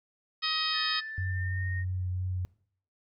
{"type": "harmonic tone", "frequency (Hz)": 630, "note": "D#5", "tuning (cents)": 21, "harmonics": [2, 3, 4, 5, 6, 7, 8], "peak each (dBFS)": [-35, -37, -37, -36, -34, -37, -33], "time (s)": [0.42, 1.01], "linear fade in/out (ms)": 20}
{"type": "tone with pitch glide", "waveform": "sine", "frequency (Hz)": [1765, 1850.6], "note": ["A6", "A#6"], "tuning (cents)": [5, -13], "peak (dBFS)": -37, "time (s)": [0.72, 1.85], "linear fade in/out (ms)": 50, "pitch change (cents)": 82, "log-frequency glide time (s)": [1.18, 1.67]}
{"type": "tone with vibrato", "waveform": "sine", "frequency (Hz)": 91.6, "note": "F#2", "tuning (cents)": -17, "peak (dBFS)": -29, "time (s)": [1.18, 2.45], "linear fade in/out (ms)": 0, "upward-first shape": "triangle", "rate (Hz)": 3, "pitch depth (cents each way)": 16}
{"effects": ["noise-tail reverb RT60 0.6 s tail -22 dB re dry"]}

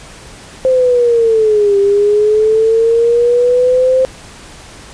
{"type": "linear two-way sweep", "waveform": "sine", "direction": "down then up", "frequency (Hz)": [523.3, 396.8, 523.3], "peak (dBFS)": -7, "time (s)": [0.65, 4.05], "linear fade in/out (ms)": 0, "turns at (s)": 1.78, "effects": ["pink hiss -35 dBFS RMS until 4.93 s", "resampled to 22050 Hz"]}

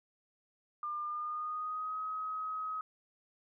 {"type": "tone with pitch glide", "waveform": "sine", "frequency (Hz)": [1200, 1268.4], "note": ["D6", "D#6"], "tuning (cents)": [37, 33], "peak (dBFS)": -35, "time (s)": [0.83, 2.81], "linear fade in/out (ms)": 2, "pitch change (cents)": 96, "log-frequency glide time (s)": [1.03, 1.99], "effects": []}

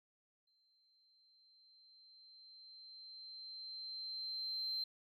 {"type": "tone with exponential growth", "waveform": "sine", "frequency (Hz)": 4118, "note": "C8", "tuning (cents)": -28, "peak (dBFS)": -35, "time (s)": [0.47, 4.84], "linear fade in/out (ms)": 5, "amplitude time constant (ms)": 950, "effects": ["tanh soft clip ceiling -34 dBFS"]}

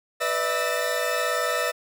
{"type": "tone cluster", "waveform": "40% pulse", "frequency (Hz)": [494.6, 594, 653, 1305, 1799], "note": ["B4", "D5", "E5", "E6", "A6"], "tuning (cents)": [3, 20, -17, -18, 38], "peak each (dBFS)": -29, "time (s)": [0.2, 1.72], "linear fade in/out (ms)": 20, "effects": []}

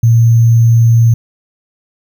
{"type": "tone with sample-and-hold", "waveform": "sine", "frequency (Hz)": 115.5, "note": "A#2", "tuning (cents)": -16, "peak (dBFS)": -4, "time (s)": [0.03, 1.14], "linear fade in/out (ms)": 5, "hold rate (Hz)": 6300, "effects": []}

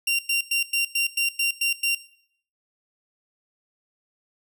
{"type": "tone bursts", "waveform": "sawtooth", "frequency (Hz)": 2766, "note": "F7", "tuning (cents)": -17, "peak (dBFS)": -17, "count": 9, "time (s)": [0.07, 1.95], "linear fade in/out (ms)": 5, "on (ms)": 120, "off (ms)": 100, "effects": ["noise-tail reverb RT60 0.6 s tail -17 dB re dry"]}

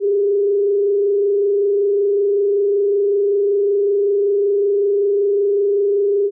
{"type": "tone with frequency modulation", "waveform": "sine", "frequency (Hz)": 403.5, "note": "G#4", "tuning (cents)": -50, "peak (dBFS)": -13, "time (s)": [0, 6.31], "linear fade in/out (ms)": 50, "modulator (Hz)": 25.3, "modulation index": 0.45, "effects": []}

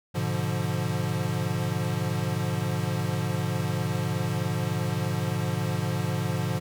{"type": "chord", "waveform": "square", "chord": "G# diminished seventh", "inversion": "none", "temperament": "equal", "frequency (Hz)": [103.83, 123.47, 146.83, 174.61], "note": ["G#2", "B2", "D3", "F3"], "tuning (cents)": [0, 0, 0, 0], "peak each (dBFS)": -32, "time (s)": [0.14, 6.6], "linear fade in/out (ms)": 20, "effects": []}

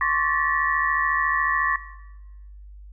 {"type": "tone cluster", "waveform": "sine", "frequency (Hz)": [1067, 1141, 1764, 1918], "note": ["C6", "C#6", "A6", "A#6"], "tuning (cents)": [34, 50, 4, 49], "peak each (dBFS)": -25, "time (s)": [0.01, 1.76], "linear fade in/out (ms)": 2, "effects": ["noise-tail reverb RT60 1.0 s tail -17 dB re dry", "added 50 Hz sine -40 dBFS peak until 2.92 s"]}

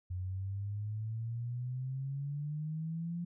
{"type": "exponential sweep", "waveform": "sine", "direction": "up", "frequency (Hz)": [89.8, 174.61], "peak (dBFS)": -35, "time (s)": [0.1, 3.25], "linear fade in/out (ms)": 10, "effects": []}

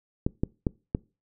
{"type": "clicks", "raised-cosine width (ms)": 3, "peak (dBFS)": -11, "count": 4, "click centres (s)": [0.265, 0.435, 0.668, 0.949], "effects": ["noise-tail reverb RT60 0.3 s tail -24 dB re dry"]}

